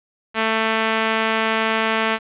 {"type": "tone", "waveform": "5% pulse", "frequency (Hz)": 221.9, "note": "A3", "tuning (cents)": 15, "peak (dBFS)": -6, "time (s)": [0.34, 2.19], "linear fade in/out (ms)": 50, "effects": ["resampled to 8000 Hz", "8-bit"]}